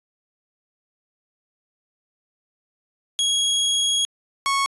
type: tone pair in turn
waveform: sawtooth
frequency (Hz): 3311 / 1103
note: G#7 / C#6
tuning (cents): -6 / -9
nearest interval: octave + perfect fifth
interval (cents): 1903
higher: first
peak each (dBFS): -15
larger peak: neither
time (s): 3.19-4.05 / 4.46-4.66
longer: first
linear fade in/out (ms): 0
effects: resampled to 24000 Hz